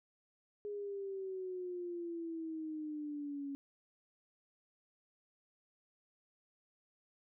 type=exponential sweep; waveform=sine; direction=down; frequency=415.3 to 277.2 Hz; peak=-39 dBFS; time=0.65-3.55 s; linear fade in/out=0 ms; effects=none